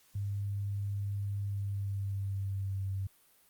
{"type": "tone with pitch glide", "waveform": "sine", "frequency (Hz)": [100.5, 96.63], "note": ["G2", "G2"], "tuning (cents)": [44, -24], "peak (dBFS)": -32, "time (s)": [0.15, 3.07], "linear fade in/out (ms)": 5, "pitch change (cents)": -68, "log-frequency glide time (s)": [1.4, 2.94], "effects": ["white hiss -65 dBFS RMS until 3.49 s", "Opus 48 kbps"]}